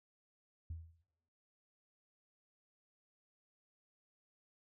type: tone with exponential decay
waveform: sine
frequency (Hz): 81.9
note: E2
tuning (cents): -11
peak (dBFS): -38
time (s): 0.7-1.02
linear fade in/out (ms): 5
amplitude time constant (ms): 68
effects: noise-tail reverb RT60 0.8 s tail -17 dB re dry + tanh soft clip ceiling -36 dBFS